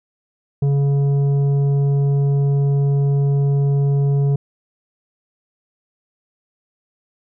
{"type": "tone with tanh clipping", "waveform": "triangle", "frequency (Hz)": 140.5, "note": "C#3", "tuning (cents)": 24, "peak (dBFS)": -15, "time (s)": [0.62, 4.36], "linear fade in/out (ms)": 5, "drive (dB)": 12, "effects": []}